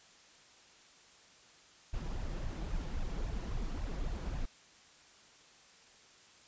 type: noise with flanger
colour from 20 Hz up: brown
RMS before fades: -37 dBFS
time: 1.93-4.46 s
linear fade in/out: 10 ms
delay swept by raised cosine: 1.1 to 6.2 ms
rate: 3.7 Hz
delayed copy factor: +0.8
effects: white hiss -60 dBFS RMS until 6.47 s + resampled to 16000 Hz